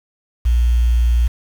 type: tone with quantisation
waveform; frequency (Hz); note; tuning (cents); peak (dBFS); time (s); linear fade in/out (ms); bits
sine; 59.3; A#1; +30; -11; 0.45-1.28; 10; 6
effects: none